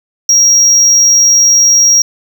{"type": "tone", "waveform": "triangle", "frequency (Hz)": 5640, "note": "F8", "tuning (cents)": 16, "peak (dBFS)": -3, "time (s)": [0.29, 2.02], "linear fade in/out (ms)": 2, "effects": []}